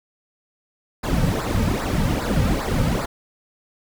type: noise with flanger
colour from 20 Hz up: brown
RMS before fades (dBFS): -21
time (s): 1.03-3.06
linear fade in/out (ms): 10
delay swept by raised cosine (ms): 0.32 to 2.92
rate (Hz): 2.5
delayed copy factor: -0.8
effects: none

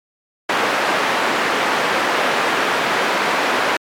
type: band-pass noise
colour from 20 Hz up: white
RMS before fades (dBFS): -18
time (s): 0.49-3.77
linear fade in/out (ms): 5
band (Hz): 300 to 1700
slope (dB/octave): 12
effects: MP3 96 kbps

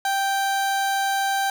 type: tone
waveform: 30% pulse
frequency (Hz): 784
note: G5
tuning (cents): 0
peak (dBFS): -18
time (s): 0.05-1.5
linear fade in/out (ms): 2
effects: none

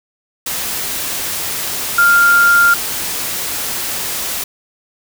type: tone in noise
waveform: sine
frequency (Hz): 1396.9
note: F6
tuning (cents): 0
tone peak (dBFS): -7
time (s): 1.98-2.74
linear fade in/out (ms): 5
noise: white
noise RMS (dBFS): -21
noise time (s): 0.46-4.44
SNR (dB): +11
effects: none

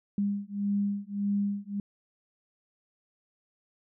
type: beating tone pair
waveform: sine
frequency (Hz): 201.1 / 202.8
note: G3 / G#3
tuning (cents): +44 / -41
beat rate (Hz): 1.7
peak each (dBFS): -30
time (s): 0.18-1.8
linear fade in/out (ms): 2
effects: none

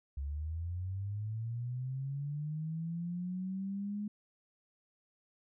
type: linear sweep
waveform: sine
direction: up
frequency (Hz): 67.6 to 209.7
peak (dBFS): -35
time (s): 0.17-4.08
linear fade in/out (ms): 5
effects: none

